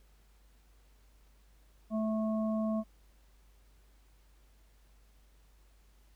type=harmonic tone; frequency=218.3 Hz; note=A3; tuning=13 cents flat; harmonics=1 / 3 / 5; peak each=-30 / -36 / -45 dBFS; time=1.9-2.84 s; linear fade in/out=50 ms; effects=added 50 Hz sine -60 dBFS peak until 6.15 s + pink hiss -70 dBFS RMS until 6.15 s